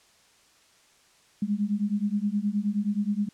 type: beating tone pair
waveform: sine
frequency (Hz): 201.1 / 210.6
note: G3 / G#3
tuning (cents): +44 / +24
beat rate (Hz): 9.5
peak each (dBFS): -27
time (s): 1.42-3.29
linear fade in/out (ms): 5
effects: white hiss -60 dBFS RMS until 3.33 s + low-pass 8000 Hz 12 dB/octave